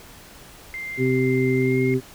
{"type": "tone with pitch glide", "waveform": "sine", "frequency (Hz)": [2093, 2132], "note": ["C7", "C7"], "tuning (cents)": [0, 32], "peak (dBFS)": -29, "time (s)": [0.74, 1.94], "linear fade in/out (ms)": 0, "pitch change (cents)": 32, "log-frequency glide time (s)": [1.58, 1.79]}
{"type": "harmonic tone", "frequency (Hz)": 129.4, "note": "C3", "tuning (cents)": -19, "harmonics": [1, 2, 3], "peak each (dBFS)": [-23, -22, -21], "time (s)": [0.97, 2.01], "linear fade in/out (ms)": 50}
{"effects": ["pink hiss -45 dBFS RMS until 2.14 s"]}